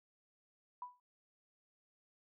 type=tone with exponential decay; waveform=sine; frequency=987.8 Hz; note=B5; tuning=in tune; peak=-39 dBFS; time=0.82-1 s; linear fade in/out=2 ms; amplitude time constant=39 ms; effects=none